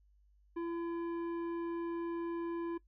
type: tone with tanh clipping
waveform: sine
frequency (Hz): 338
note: E4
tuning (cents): +43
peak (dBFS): -37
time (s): 0.56-2.78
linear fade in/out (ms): 10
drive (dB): 11
effects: noise-tail reverb RT60 0.1 s tail -20 dB re dry + added 50 Hz sine -64 dBFS peak until 2.87 s

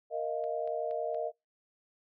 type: chord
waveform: sine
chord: Bb suspended fourth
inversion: none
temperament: equal with one note detuned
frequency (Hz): 466.2 / 622.3 / 693.2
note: Bb4 / Eb5 / F5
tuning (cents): 0 / 0 / -13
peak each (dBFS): -36 / -34 / -37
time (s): 0.1-1.32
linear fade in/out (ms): 50
type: click train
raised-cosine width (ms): 0.3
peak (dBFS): -40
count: 4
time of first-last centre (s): 0.44-1.146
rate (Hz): 4.25
effects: noise-tail reverb RT60 0.2 s tail -26 dB re dry

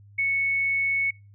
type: tone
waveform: sine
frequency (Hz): 2211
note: C#7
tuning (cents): -5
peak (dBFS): -21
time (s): 0.18-1.11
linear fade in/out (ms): 10
effects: noise-tail reverb RT60 0.3 s tail -26 dB re dry + added 101 Hz sine -48 dBFS peak until 1.34 s

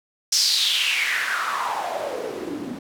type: noise with band-pass filter sweep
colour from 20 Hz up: white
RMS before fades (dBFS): -24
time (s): 0.32-2.79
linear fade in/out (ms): 5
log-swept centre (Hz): 5600 to 220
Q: 5
effects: none

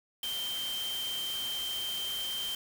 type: tone in noise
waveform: sine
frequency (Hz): 3136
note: G7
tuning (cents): 0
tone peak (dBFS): -33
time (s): 0.23-2.55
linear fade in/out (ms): 2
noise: white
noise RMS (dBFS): -41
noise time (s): 0.23-2.55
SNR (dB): +5
effects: none

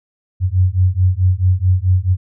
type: beating tone pair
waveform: sine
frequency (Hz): 90 / 94.6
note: F#2 / F#2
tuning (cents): -47 / +39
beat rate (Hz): 4.6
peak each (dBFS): -14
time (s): 0.4-2.17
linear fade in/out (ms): 50
effects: none

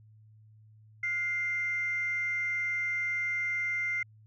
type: tone pair together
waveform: sine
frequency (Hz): 1435 / 2093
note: F6 / C7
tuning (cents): +47 / 0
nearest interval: perfect fifth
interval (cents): 653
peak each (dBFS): -39 / -28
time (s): 1.03-4.03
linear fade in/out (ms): 5
effects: tanh soft clip ceiling -23 dBFS + added 108 Hz sine -54 dBFS peak until 4.26 s

